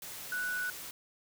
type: tone in noise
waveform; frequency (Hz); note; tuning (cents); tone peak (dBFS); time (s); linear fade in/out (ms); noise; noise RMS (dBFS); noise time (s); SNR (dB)
sine; 1480; F#6; 0; -32; 0.32-0.7; 2; white; -44; 0.02-0.91; +9
effects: none